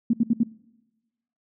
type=tone bursts; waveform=sine; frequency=231.6 Hz; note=A#3; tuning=11 cents flat; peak=-16 dBFS; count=4; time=0.1-0.434 s; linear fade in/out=5 ms; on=34 ms; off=66 ms; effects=noise-tail reverb RT60 1.0 s tail -21 dB re dry